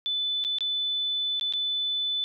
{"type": "tone with dropouts", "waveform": "sine", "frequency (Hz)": 3500, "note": "A7", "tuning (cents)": -10, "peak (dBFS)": -25, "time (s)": [0.06, 2.24], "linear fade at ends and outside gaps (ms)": 0, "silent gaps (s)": [[0.44, 0.448], [0.585, 0.607], [1.397, 1.411], [1.525, 1.536]], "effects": []}